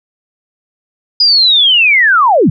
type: linear sweep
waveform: sine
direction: down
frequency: 4978 to 112.5 Hz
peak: -5 dBFS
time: 1.2-2.5 s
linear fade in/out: 5 ms
effects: none